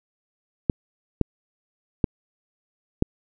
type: clicks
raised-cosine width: 3 ms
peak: -5 dBFS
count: 4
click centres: 0.698 / 1.213 / 2.042 / 3.024 s
effects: none